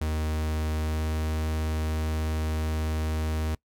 45% pulse tone with pitch glide, 77.78 to 78.32 Hz, D#2 to D#2, 0 to +12 cents, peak -26 dBFS, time 0.01-3.55 s, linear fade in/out 5 ms, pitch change +12 cents, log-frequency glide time 0.86-1.03 s, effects noise-tail reverb RT60 0.1 s tail -23 dB re dry

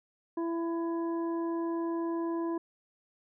harmonic tone, 334 Hz, E4, 23 cents sharp, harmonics 1 / 2 / 3 / 5, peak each -30 / -43 / -40 / -55 dBFS, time 0.37-2.58 s, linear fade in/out 5 ms, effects none

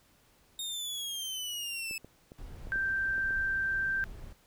sawtooth exponential sweep, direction down, 3713 to 2600 Hz, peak -32 dBFS, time 0.59-1.98 s, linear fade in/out 2 ms
clicks, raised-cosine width 2 ms, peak -34 dBFS, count 7, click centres 1.911 / 2.046 / 2.319 / 2.671 / 2.758 / 3.181 / 3.308 s
brown noise, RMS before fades -45 dBFS, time 2.38-4.33 s, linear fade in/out 5 ms
sine tone, 1568 Hz, G6, in tune, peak -28 dBFS, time 2.72-4.04 s, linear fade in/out 0 ms
effects pink hiss -65 dBFS RMS until 4.46 s

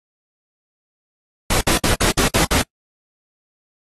pink noise bursts, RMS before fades -17 dBFS, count 7, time 1.5-2.618 s, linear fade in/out 5 ms, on 110 ms, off 58 ms, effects noise-tail reverb RT60 0.1 s tail -25 dB re dry + AAC 32 kbps

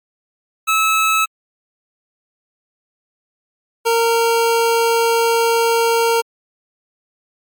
25% pulse tone pair in turn, 1300 / 461.3 Hz, E6 / A#4, -24 / -18 cents, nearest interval octave + tritone, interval 1794 cents, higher first, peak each -9 dBFS, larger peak neither, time 0.67-1.26 / 3.85-6.22 s, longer second, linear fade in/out 20 ms, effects MP3 96 kbps

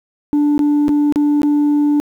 sine tone with dropouts, 293.3 Hz, D4, 2 cents flat, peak -8 dBFS, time 0.33-2 s, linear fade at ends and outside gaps 0 ms, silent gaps 0.579-0.592 / 0.882-0.891 / 1.124-1.159 / 1.418-1.432 s, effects tanh soft clip ceiling -10 dBFS + 8-bit

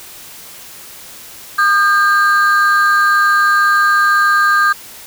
triangle ring-modulated tone, 1408 Hz, F6, 14 cents sharp, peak -4 dBFS, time 1.58-4.73 s, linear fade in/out 10 ms, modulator 189 Hz, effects white hiss -35 dBFS RMS until 5.06 s

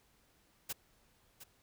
white noise with echo, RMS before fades -39 dBFS, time 0.69-0.73 s, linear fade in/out 10 ms, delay 710 ms, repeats 1, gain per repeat -12 dB, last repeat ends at 1.44 s, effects pink hiss -70 dBFS RMS until 1.62 s

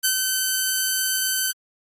5% pulse tone with ADSR envelope, 1531 Hz, G6, 41 cents flat, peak -5 dBFS, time 0.03-1.53 s, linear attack 20 ms, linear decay 92 ms, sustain -4 dB, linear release 36 ms, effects AAC 48 kbps

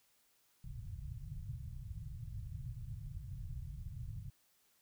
white low-pass noise, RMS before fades -45 dBFS, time 0.64-4.3 s, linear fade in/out 5 ms, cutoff 140 Hz, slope 48 dB/octave, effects white hiss -73 dBFS RMS until 4.81 s

